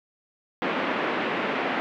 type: band-pass noise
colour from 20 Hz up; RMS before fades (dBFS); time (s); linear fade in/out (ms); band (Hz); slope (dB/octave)
pink; -27; 0.62-1.8; 0; 220 to 2700; 24
effects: none